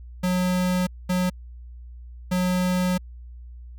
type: tone bursts at uneven times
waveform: square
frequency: 181.8 Hz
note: F#3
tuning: 30 cents flat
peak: -21 dBFS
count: 3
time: 0.23-0.87 / 1.09-1.3 / 2.31-2.98 s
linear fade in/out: 10 ms
effects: added 60 Hz sine -38 dBFS peak until 3.78 s